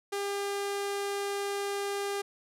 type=tone with low-pass filter; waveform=sawtooth; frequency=401.2 Hz; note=G4; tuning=40 cents sharp; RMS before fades=-33 dBFS; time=0.12-2.22 s; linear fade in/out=10 ms; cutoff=11000 Hz; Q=1.1; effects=none